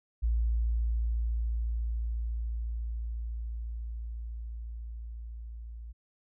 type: tone with level ramp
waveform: sine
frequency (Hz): 57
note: A#1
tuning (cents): -38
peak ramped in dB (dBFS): -24 to -40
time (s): 0.22-5.93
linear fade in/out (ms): 20
effects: none